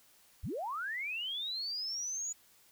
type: linear sweep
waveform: sine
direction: up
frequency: 36.87 to 6910 Hz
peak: -35 dBFS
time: 0.43-2.33 s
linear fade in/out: 10 ms
effects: white hiss -64 dBFS RMS until 2.71 s